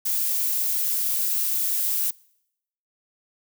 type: noise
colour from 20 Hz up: violet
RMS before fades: -24 dBFS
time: 0.05-2.11 s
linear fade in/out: 10 ms
effects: noise-tail reverb RT60 0.8 s tail -25 dB re dry